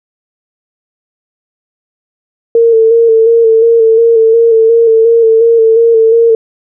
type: tone with vibrato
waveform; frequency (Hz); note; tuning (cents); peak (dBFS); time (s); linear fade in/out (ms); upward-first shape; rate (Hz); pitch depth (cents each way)
sine; 454.7; A#4; -43; -3; 2.55-6.35; 2; square; 2.8; 28
effects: none